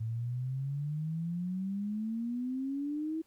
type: exponential sweep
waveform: sine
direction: up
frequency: 110 to 324.9 Hz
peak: -32 dBFS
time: 0-3.22 s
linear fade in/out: 10 ms
effects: pink hiss -70 dBFS RMS until 3.26 s